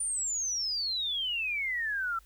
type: exponential sweep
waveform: sine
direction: down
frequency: 9397 to 1318.5 Hz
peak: -29 dBFS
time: 0-2.19 s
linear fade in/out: 5 ms
effects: added 50 Hz sine -56 dBFS peak until 2.25 s + white hiss -64 dBFS RMS until 2.25 s